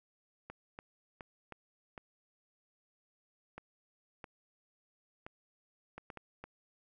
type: clicks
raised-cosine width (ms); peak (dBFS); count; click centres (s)
0.5; -30; 12; 0.5 / 0.789 / 1.208 / 1.523 / 1.978 / 3.58 / 4.242 / 5.265 / 5.98 / 6.102 / 6.173 / 6.44
effects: none